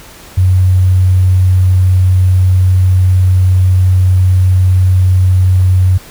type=tone with sample-and-hold; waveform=sine; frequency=92.5 Hz; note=F#2; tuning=in tune; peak=-5 dBFS; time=0.37-5.98 s; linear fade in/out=10 ms; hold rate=11025 Hz; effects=pink hiss -35 dBFS RMS until 6.1 s